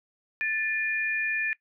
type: tone pair together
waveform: sine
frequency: 1760 / 2423 Hz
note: A6 / D#7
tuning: 0 / -47 cents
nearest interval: tritone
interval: 553 cents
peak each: -28 dBFS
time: 0.41-1.53 s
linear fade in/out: 0 ms
effects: noise-tail reverb RT60 0.1 s tail -20 dB re dry